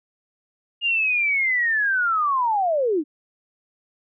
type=linear sweep; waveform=sine; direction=down; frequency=2843 to 277.2 Hz; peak=-18 dBFS; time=0.81-3.04 s; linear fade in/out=50 ms; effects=none